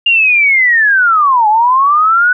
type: linear two-way sweep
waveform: sine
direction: down then up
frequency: 2822 to 830.6 to 1495 Hz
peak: -6 dBFS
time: 0.06-2.33 s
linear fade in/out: 5 ms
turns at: 1.48 s
effects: none